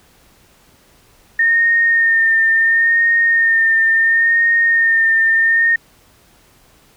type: tone with vibrato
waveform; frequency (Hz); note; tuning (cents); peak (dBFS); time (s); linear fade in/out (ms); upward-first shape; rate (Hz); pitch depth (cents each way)
sine; 1828; A#6; -34; -10; 1.39-5.76; 5; sine; 0.72; 22
effects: pink hiss -51 dBFS RMS until 6.96 s